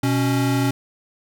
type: tone pair together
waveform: square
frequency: 123.38 / 277.2 Hz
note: B2 / C#4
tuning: -1 / 0 cents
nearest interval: octave + major second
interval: 1401 cents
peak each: -21 / -21 dBFS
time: 0.03-0.71 s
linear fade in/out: 5 ms
effects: none